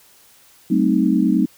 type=chord; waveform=sine; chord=F# diminished seventh; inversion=none; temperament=equal with one note detuned; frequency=189.87 / 220 / 261.6 / 311.1 Hz; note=F#3 / A3 / C4 / Eb4; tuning=+45 / 0 / 0 / 0 cents; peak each=-19 dBFS; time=0.7-1.46 s; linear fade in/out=10 ms; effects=white hiss -51 dBFS RMS until 1.57 s